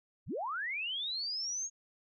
sine linear sweep, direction up, 38.13 to 6645 Hz, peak -34 dBFS, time 0.26-1.7 s, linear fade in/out 50 ms, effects none

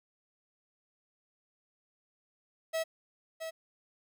45% pulse tone with echo, 647 Hz, E5, 32 cents flat, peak -30 dBFS, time 2.73-2.84 s, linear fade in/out 20 ms, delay 670 ms, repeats 1, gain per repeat -7 dB, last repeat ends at 3.51 s, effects none

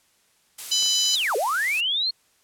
blue noise, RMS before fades -32 dBFS, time 0.58-1.81 s, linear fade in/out 10 ms
harmonic tone, 999 Hz, B5, 20 cents sharp, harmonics 3 / 4 / 5 / 6 / 7, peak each -24 / -25 / -26 / -27 / -27 dBFS, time 0.71-1.16 s, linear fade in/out 10 ms
clicks, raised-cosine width 0.5 ms, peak -27 / -29 dBFS, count 2, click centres 0.826 / 0.861 s
sine linear two-way sweep, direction down then up, 4355 to 392 to 4355 Hz, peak -21 dBFS, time 1.13-2.11 s, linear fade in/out 10 ms, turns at 1.36 s
effects white hiss -63 dBFS RMS until 2.43 s + low-pass 11000 Hz 12 dB/octave

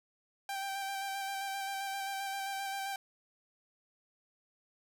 sawtooth tone with vibrato, 784 Hz, G5, in tune, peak -32 dBFS, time 0.49-2.96 s, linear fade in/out 2 ms, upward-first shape square, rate 7.6 Hz, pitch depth 16 cents each way, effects none

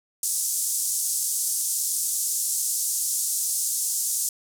white band-pass noise, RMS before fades -26 dBFS, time 0.23-4.29 s, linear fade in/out 2 ms, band 6200 to 11000 Hz, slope 24 dB/octave, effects none

